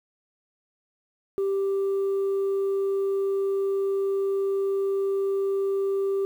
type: tone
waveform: sine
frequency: 392.1 Hz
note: G4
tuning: in tune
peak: -20 dBFS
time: 1.38-6.25 s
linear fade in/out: 0 ms
effects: tanh soft clip ceiling -21 dBFS + 9-bit